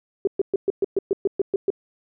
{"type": "tone bursts", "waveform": "sine", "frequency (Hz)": 392, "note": "G4", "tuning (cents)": 0, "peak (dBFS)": -16, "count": 11, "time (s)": [0.25, 1.703], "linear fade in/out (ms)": 2, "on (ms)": 23, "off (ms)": 120, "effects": []}